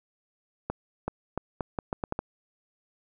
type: accelerating click train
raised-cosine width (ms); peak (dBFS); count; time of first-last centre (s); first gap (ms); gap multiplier
1; -15; 9; 0.7-2.191; 380; 0.78
effects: none